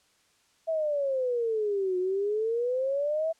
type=exponential two-way sweep; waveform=sine; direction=down then up; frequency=659.3 to 360.8 to 659.3 Hz; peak=-25 dBFS; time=0.67-3.33 s; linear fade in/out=20 ms; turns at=1.98 s; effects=white hiss -66 dBFS RMS until 3.39 s + low-pass 8000 Hz 12 dB/octave